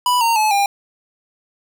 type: tone with pitch steps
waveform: square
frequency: 987.8 / 921.6 / 859.9 / 802.3 Hz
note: B5 / A#5 / A5 / G5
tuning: 0 / -20 / -40 / +40 cents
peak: -14 dBFS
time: 0.06-0.66 s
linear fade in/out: 2 ms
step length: 150 ms
effects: none